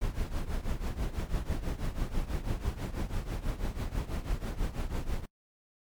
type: noise with tremolo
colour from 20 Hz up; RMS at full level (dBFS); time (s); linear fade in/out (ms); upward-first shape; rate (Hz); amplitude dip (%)
brown; -29; 0.01-5.26; 10; triangle; 6.1; 85
effects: noise-tail reverb RT60 0.1 s tail -26 dB re dry + MP3 96 kbps